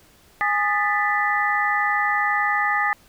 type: tone cluster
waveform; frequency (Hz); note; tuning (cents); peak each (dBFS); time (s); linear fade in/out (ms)
sine; 827 / 1230 / 1759 / 1981; G#5 / D#6 / A6 / B6; -8 / -20 / -1 / +5; -24; 0.41-2.93; 0
effects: pink hiss -54 dBFS RMS until 3.08 s